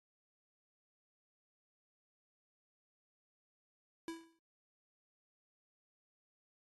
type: tone with exponential decay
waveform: square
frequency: 329.6 Hz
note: E4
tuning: in tune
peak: -39 dBFS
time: 4.08-4.39 s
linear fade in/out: 1 ms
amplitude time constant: 66 ms
effects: AAC 32 kbps